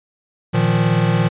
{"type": "chord", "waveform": "square", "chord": "Bb suspended fourth", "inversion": "none", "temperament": "equal with one note detuned", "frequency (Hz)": [116.54, 155.56, 173.31], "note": ["Bb2", "Eb3", "F3"], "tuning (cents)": [0, 0, -13], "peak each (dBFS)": -19, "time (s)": [0.53, 1.29], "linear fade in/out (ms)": 20, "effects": ["resampled to 8000 Hz"]}